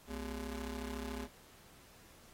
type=ring-modulated tone; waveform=25% pulse; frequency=157.3 Hz; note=D#3; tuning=19 cents sharp; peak=-33 dBFS; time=0.07-1.28 s; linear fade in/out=50 ms; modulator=95.6 Hz; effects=pink hiss -61 dBFS RMS until 2.33 s + AAC 48 kbps